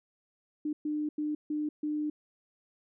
sine tone bursts at uneven times, 300.8 Hz, D4, 42 cents sharp, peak -29 dBFS, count 5, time 0.65-0.73 / 0.85-1.09 / 1.18-1.35 / 1.5-1.69 / 1.83-2.1 s, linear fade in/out 5 ms, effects none

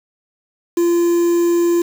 triangle tone with quantisation, 343.5 Hz, F4, 29 cents flat, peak -10 dBFS, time 0.77-1.82 s, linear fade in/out 5 ms, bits 5, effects none

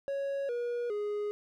triangle tone with pitch steps, 554.4 / 479.9 / 415.3 Hz, C#5 / B4 / G#4, 0 / -50 / 0 cents, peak -29 dBFS, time 0.08-1.31 s, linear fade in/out 0 ms, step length 410 ms, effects none

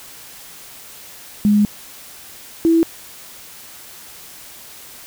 sine tone pair in turn, 207.7 / 329.7 Hz, G#3 / E4, 0 / 0 cents, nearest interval minor sixth, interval 800 cents, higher second, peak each -10 dBFS, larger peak neither, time 1.45-1.65 / 2.65-2.83 s, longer first, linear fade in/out 0 ms, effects white hiss -39 dBFS RMS until 5.06 s

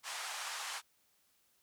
pink band-pass noise, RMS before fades -42 dBFS, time 0.03-0.82 s, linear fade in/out 50 ms, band 820 to 9900 Hz, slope 24 dB/octave, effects white hiss -73 dBFS RMS until 1.62 s

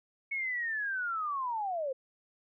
sine linear sweep, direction down, 2217 to 507 Hz, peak -31 dBFS, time 0.31-1.93 s, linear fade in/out 10 ms, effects none

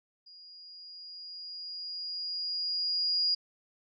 sine tone with level ramp, 4863 Hz, D#8, 40 cents flat, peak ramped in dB -50 to -24 dBFS, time 0.26-3.35 s, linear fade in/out 10 ms, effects none

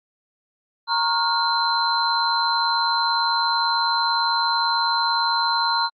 sine tone cluster, 929 / 1098 / 1415 / 4091 Hz, A#5 / C#6 / F6 / C8, -6 / -17 / +22 / -40 cents, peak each -22 / -26 / -26 / -23 dBFS, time 0.87-5.9 s, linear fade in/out 50 ms, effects AAC 64 kbps

